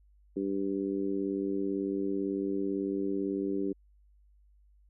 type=harmonic tone; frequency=98 Hz; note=G2; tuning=in tune; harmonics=2 / 3 / 4 / 5; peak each=-37 / -32 / -33 / -44 dBFS; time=0.36-3.73 s; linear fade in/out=10 ms; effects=added 50 Hz sine -59 dBFS peak until 4.89 s